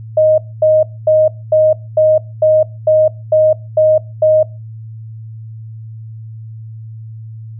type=tone bursts; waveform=sine; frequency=622.3 Hz; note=D#5; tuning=in tune; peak=-6 dBFS; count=10; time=0.17-4.43 s; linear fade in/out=5 ms; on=210 ms; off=240 ms; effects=noise-tail reverb RT60 0.3 s tail -22 dB re dry + added 111 Hz sine -27 dBFS peak until 7.59 s